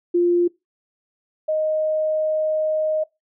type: tone pair in turn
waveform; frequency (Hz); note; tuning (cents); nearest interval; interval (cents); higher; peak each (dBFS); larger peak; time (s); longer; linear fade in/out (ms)
sine; 349.2 / 622.1; F4 / D#5; 0 / 0; minor seventh; 1000; second; -14 / -18; first; 0.14-0.48 / 1.48-3.04; second; 10
effects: noise-tail reverb RT60 0.2 s tail -22 dB re dry